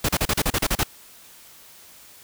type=noise bursts; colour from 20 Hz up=pink; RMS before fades=-21 dBFS; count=10; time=0.04-0.835 s; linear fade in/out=5 ms; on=48 ms; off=35 ms; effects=white hiss -48 dBFS RMS until 2.23 s

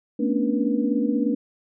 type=tone cluster; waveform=sine; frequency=223.4 / 246.6 / 275.4 / 291.9 / 481.8 Hz; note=A3 / B3 / C#4 / D4 / B4; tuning=+27 / -2 / -11 / -10 / -43 cents; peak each=-25 / -26 / -26 / -25 / -30 dBFS; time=0.19-1.35 s; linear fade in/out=10 ms; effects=none

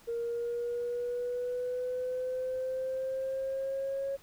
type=exponential sweep; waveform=sine; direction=up; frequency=466.2 to 550 Hz; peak=-30 dBFS; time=0.07-4.17 s; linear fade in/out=20 ms; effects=tanh soft clip ceiling -27 dBFS + pink hiss -59 dBFS RMS until 4.22 s

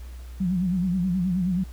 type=tone with vibrato; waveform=sine; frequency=181.8 Hz; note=F#3; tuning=30 cents flat; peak=-21 dBFS; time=0.4-1.64 s; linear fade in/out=10 ms; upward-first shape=sine; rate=9.4 Hz; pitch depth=97 cents each way; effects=added 61 Hz sine -36 dBFS peak until 1.72 s + pink hiss -53 dBFS RMS until 1.72 s

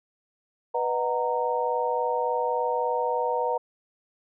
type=chord; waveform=sine; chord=B major seventh; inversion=none; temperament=just; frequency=493.9 / 617.4 / 740.8 / 926 Hz; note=B4 / D#5 / F#5 / A#5; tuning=0 / -14 / +2 / -12 cents; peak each=-27 / -32 / -32 / -27 dBFS; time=0.74-3.58 s; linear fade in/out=10 ms; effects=none

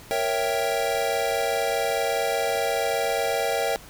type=chord; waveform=square; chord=A# diminished seventh; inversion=none; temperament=equal; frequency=466.2 / 554.4 / 659.3 / 784 Hz; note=A#4 / C#5 / E5 / G5; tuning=0 / 0 / 0 / 0 cents; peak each=-29 dBFS; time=0.11-3.76 s; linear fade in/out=0 ms; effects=pink hiss -46 dBFS RMS until 3.89 s

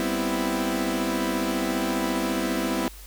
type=chord; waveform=sawtooth; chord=C major seventh; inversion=second; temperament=equal; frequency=196 / 246.9 / 261.6 / 329.6 Hz; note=G3 / B3 / C4 / E4; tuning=0 / 0 / 0 / 0 cents; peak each=-27 / -26 / -26 / -24 dBFS; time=0-2.88 s; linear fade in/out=0 ms; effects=added 50 Hz sine -42 dBFS peak until 3.06 s + white hiss -47 dBFS RMS until 3.06 s

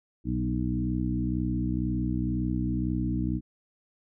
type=harmonic tone with a mistuned harmonic; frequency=62 Hz; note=B1; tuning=7 cents sharp; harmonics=1 / 2 / 3 / 4 / 5; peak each=-32 / -32 / -32 / -32 / -32 dBFS; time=0.24-3.41 s; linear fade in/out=50 ms; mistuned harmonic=2; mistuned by=-37 cents; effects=none

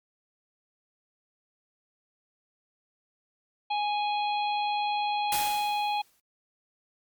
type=harmonic tone; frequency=830.6 Hz; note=G#5; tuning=in tune; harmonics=1 / 3 / 4 / 5; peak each=-26 / -36 / -38 / -40 dBFS; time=3.7-6.02 s; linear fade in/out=10 ms
type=noise with exponential decay; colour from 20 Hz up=white; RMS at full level=-29 dBFS; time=5.32-6.2 s; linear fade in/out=2 ms; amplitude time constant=190 ms
effects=MP3 96 kbps

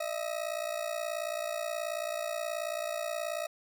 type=ring-modulated tone; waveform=40% pulse; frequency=636 Hz; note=D#5; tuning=38 cents sharp; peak=-29 dBFS; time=0-3.47 s; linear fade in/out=5 ms; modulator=29.3 Hz; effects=none

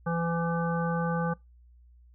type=harmonic tone with a mistuned harmonic; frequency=168.5 Hz; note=E3; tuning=38 cents sharp; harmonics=1 / 3 / 5 / 7 / 9; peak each=-28 / -33 / -35 / -36 / -38 dBFS; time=0.06-1.34 s; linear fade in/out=10 ms; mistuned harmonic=5; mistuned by=-15 cents; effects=noise-tail reverb RT60 0.2 s tail -23 dB re dry + added 60 Hz sine -53 dBFS peak until 2.14 s

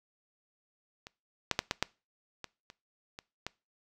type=clicks; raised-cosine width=0.2 ms; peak=-27 / -9 / -9 / -11 / -9 / -22 / -30 / -25 / -18 dBFS; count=9; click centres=1.069 / 1.513 / 1.591 / 1.711 / 1.826 / 2.443 / 2.701 / 3.189 / 3.466 s; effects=noise-tail reverb RT60 0.3 s tail -23 dB re dry

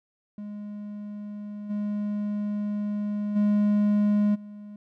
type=tone with level steps; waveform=triangle; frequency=207.3 Hz; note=G#3; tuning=3 cents flat; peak=-32 / -24 / -17 / -37 dBFS; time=0.38-4.76 s; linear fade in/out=2 ms; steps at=1.69 / 3.35 / 4.34 s; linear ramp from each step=20 ms; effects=none

